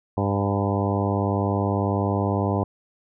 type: harmonic tone with a mistuned harmonic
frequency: 100 Hz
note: G2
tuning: 35 cents sharp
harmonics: 1 / 2 / 3 / 4 / 5 / 6 / 7 / 8 / 9 / 10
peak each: -24 / -27 / -29 / -30 / -31 / -32 / -32 / -33 / -34 / -34 dBFS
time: 0.17-2.64 s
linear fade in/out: 5 ms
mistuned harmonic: 8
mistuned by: +39 cents
effects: none